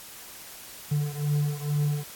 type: beating tone pair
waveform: triangle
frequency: 146.1 / 148.3 Hz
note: D3 / D3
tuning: -9 / +17 cents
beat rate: 2.2 Hz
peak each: -24 / -27 dBFS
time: 0.91-2.04 s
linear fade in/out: 10 ms
effects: white hiss -44 dBFS RMS until 2.15 s + AAC 64 kbps